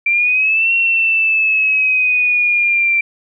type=exponential two-way sweep; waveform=sine; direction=up then down; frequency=2349 to 2734 to 2349 Hz; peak=-11 dBFS; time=0.06-3.01 s; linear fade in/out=5 ms; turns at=0.73 s; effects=none